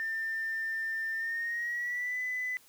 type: tone with pitch glide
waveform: sine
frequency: 1795 to 2003 Hz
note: A6 to B6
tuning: +34 to +24 cents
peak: -30 dBFS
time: 0-2.57 s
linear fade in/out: 0 ms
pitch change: +190 cents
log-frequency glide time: 1.14-2.19 s
effects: tanh soft clip ceiling -27 dBFS + white hiss -60 dBFS RMS until 2.68 s